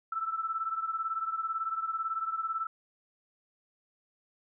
sine beating tone pair, 1318.5 / 1336.5 Hz, E6 / E6, 0 / +23 cents, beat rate 18 Hz, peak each -32 / -36 dBFS, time 0.12-2.67 s, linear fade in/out 5 ms, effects none

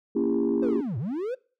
sine chord, A# diminished seventh, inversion none, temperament just, 233.1 / 279.7 / 335.6 / 402.8 Hz, A#3 / C#4 / E4 / G4, 0 / +16 / +31 / +47 cents, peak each -26 dBFS, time 0.15-0.81 s, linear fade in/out 10 ms
triangle linear two-way sweep, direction down then up, 533 to 102.1 to 533 Hz, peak -25 dBFS, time 0.62-1.35 s, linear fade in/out 10 ms, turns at 0.98 s
effects noise-tail reverb RT60 0.4 s tail -25 dB re dry + tanh soft clip ceiling -16 dBFS

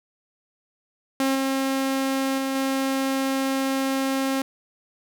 sawtooth tone with level steps, 268.5 Hz, C4, 45 cents sharp, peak -16 / -18 / -20 / -18 dBFS, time 1.2-4.42 s, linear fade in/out 2 ms, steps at 1.35 / 2.38 / 2.55 s, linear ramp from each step 2 ms, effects none

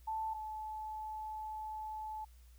sine tone pair in turn, 880 / 864.9 Hz, A5 / A5, 0 / -30 cents, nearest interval unison, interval 30 cents, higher first, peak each -35 / -40 dBFS, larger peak first, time 0.07-0.34 / 0.34-2.25 s, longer second, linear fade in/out 10 ms, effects added 60 Hz sine -56 dBFS peak until 2.58 s + white hiss -70 dBFS RMS until 2.58 s

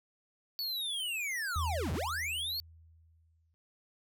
square linear two-way sweep, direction down then up, 4500 to 61.1 to 4500 Hz, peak -34 dBFS, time 0.59-2.6 s, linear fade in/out 0 ms, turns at 1.93 s
sine tone with exponential decay, 81.4 Hz, E2, 21 cents flat, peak -30 dBFS, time 1.56-3.54 s, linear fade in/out 0 ms, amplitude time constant 430 ms
effects none

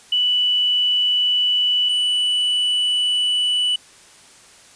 sine / triangle tone pair in turn, 2966 / 2966 Hz, F#7 / F#7, +4 / +4 cents, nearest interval unison, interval 0 cents, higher neither, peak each -15 dBFS, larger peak neither, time 0.12-1.89 / 1.89-3.76 s, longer second, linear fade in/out 5 ms, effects white hiss -47 dBFS RMS until 4.75 s + resampled to 22050 Hz

